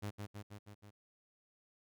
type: tone with echo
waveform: sawtooth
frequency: 103.2 Hz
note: G#2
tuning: 10 cents flat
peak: -35 dBFS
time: 0.02-0.11 s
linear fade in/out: 20 ms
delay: 160 ms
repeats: 5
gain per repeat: -3 dB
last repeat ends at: 0.91 s
effects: none